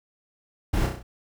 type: noise with echo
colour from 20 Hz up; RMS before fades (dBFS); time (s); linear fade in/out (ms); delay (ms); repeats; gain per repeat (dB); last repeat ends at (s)
brown; -22; 0.73-0.87; 10; 32; 5; -4; 1.03
effects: none